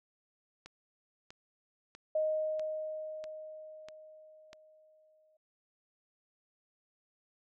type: click train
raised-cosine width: 0.2 ms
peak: -31 dBFS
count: 7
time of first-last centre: 0.66-4.531 s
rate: 1.55 Hz
type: tone with exponential decay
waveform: sine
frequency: 622.3 Hz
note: D#5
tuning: in tune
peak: -27 dBFS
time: 2.15-5.37 s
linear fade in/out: 5 ms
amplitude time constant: 700 ms
effects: none